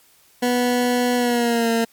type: tone with pitch glide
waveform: 20% pulse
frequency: 245.7 to 229.2 Hz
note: B3 to A#3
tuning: -9 to -29 cents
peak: -12 dBFS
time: 0.42-1.85 s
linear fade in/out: 10 ms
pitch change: -120 cents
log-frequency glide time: 1.16-1.7 s
effects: white hiss -55 dBFS RMS until 1.92 s + MP3 96 kbps